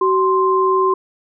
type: tone pair together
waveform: sine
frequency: 378.2 / 1046.5 Hz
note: F#4 / C6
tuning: +38 / 0 cents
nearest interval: octave + tritone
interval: 1762 cents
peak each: -15 dBFS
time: 0.01-0.94 s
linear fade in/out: 5 ms
effects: none